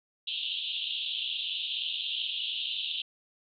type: band-pass noise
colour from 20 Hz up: pink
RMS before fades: -34 dBFS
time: 0.27-3.02 s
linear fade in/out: 5 ms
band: 2800 to 3800 Hz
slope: 96 dB/octave
effects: none